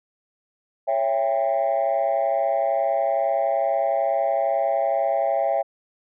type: chord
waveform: sine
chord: C# diminished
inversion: none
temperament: just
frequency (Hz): 554.4 / 665.2 / 798.3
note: C#5 / E5 / G5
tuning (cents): 0 / +16 / +31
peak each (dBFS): -23 / -21 / -23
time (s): 0.87-5.63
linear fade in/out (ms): 20
effects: tanh soft clip ceiling -14 dBFS